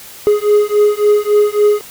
triangle beating tone pair, 415.3 / 418.9 Hz, G#4 / G#4, 0 / +15 cents, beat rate 3.6 Hz, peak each -10 dBFS, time 0.27-1.81 s, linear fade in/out 0 ms, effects white hiss -35 dBFS RMS until 1.9 s

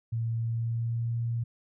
sine tone with pitch glide, 114.7 to 116.97 Hz, A#2 to A#2, -28 to +6 cents, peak -27 dBFS, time 0.12-1.44 s, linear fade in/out 10 ms, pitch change +34 cents, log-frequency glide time 0.37-1.17 s, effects none

